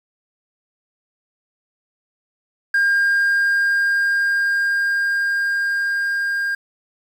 triangle tone with level ramp, 1608 Hz, G6, 44 cents sharp, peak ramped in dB -11 to -17 dBFS, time 2.74-6.55 s, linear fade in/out 5 ms, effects tanh soft clip ceiling -8 dBFS + 8-bit

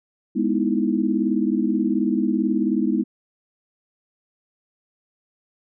sine chord, E major seventh, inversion first, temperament equal, 207.7 / 246.9 / 311.1 / 329.6 Hz, G#3 / B3 / D#4 / E4, 0 / 0 / 0 / 0 cents, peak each -23 / -23 / -24 / -25 dBFS, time 0.35-3.04 s, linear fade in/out 20 ms, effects none

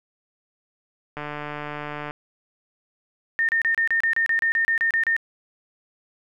click train, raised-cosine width 0.5 ms, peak -17 dBFS, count 140, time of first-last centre 1.17-2.109 s, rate 148 Hz
sine tone bursts, 1823 Hz, A#6, 39 cents flat, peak -18 dBFS, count 14, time 3.39-5.165 s, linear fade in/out 0 ms, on 98 ms, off 31 ms
effects none

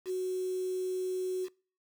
sine tone with quantisation, 370 Hz, F#4, in tune, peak -30 dBFS, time 0.05-1.49 s, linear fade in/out 50 ms, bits 8, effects noise-tail reverb RT60 0.4 s tail -25 dB re dry

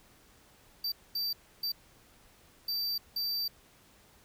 square tone bursts at uneven times, 4659 Hz, D8, 15 cents flat, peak -31 dBFS, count 5, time 0.84-0.92 / 1.15-1.33 / 1.63-1.72 / 2.68-2.98 / 3.16-3.48 s, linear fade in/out 5 ms, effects pink hiss -61 dBFS RMS until 4.24 s

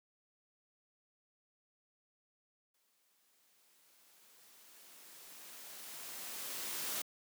white noise with exponential growth, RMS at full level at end -38 dBFS, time 2.74-7.02 s, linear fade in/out 5 ms, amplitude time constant 930 ms, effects high-pass 200 Hz 12 dB/octave

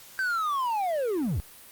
triangle linear sweep, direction down, 1568 to 58.27 Hz, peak -23 dBFS, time 0.19-1.4 s, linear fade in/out 0 ms, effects white hiss -49 dBFS RMS until 1.71 s + Opus 48 kbps

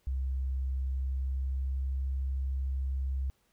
sine tone with pitch glide, 65.8 to 66.6 Hz, C2 to C2, +10 to +31 cents, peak -29 dBFS, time 0.07-3.3 s, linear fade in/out 0 ms, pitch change +21 cents, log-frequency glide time 0.73-2.07 s, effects pink hiss -72 dBFS RMS until 3.52 s

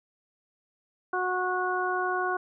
harmonic tone, 366.2 Hz, F#4, 18 cents flat, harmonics 1 / 2 / 3 / 4, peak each -31 / -31 / -31 / -31 dBFS, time 1.13-2.37 s, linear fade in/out 5 ms, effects none

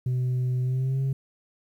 sine tone with pitch glide, 126.4 to 134.69 Hz, B2 to C#3, +41 to -49 cents, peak -20 dBFS, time 0.06-1.13 s, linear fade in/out 5 ms, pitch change +110 cents, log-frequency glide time 0.62-1 s, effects tanh soft clip ceiling -22 dBFS + 10-bit

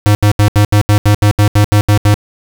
square tone bursts, 103.83 Hz, G#2, in tune, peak -6 dBFS, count 13, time 0.06-2.142 s, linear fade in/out 0 ms, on 90 ms, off 76 ms, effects none

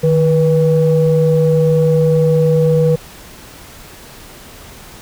sine tone pair together, 154.88 / 486.5 Hz, D#3 / B4, -8 / -26 cents, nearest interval octave + minor sixth, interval 1982 cents, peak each -11 dBFS, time 0.03-2.96 s, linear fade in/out 10 ms, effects tanh soft clip ceiling -2 dBFS + pink hiss -37 dBFS RMS until 5.01 s

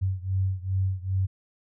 sine beating tone pair, 94 / 96.5 Hz, F#2 / G2, +28 / -27 cents, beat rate 2.5 Hz, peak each -26 / -28 dBFS, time 0.01-1.27 s, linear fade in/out 20 ms, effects none

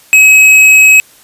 sine tone with hard clipping, 2555 Hz, D#7, 45 cents sharp, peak -3 dBFS, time 0.13-1 s, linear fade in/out 0 ms, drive 10 dB, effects white hiss -42 dBFS RMS until 1.23 s + resampled to 32000 Hz

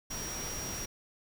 sine tone in noise, 5680 Hz, F8, 28 cents sharp, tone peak -39 dBFS, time 0.1-0.86 s, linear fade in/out 10 ms, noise pink, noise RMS -40 dBFS, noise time 0.1-0.86 s, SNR -2 dB, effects none

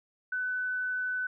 sine tone, 1502 Hz, F#6, 26 cents sharp, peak -29 dBFS, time 0.32-1.27 s, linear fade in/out 5 ms, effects none

